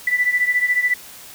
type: beating tone pair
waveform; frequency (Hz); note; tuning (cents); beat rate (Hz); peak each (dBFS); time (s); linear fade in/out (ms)
sine; 1975.5 / 1989.5; B6 / B6; 0 / +12; 14; -17 / -21; 0.07-0.94; 5
effects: white hiss -40 dBFS RMS until 1.34 s